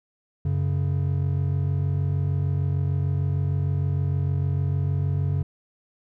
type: tone pair together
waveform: triangle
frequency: 93.44 / 140 Hz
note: F#2 / C#3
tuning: +18 / +18 cents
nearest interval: perfect fifth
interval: 700 cents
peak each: -22 dBFS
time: 0.45-5.43 s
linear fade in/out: 5 ms
effects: none